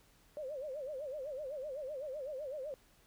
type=tone with vibrato; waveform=sine; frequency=562 Hz; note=C#5; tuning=24 cents sharp; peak=-39 dBFS; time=0.37-2.74 s; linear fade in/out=0 ms; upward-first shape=sine; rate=7.9 Hz; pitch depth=170 cents each way; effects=added 40 Hz sine -70 dBFS peak until 3.06 s + pink hiss -67 dBFS RMS until 3.06 s